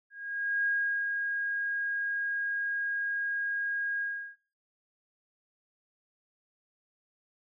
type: tone with ADSR envelope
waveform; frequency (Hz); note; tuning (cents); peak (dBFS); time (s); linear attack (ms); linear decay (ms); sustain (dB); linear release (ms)
sine; 1633; G#6; -30; -25; 0.1-4.36; 550; 410; -4; 350
effects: noise-tail reverb RT60 0.6 s tail -25 dB re dry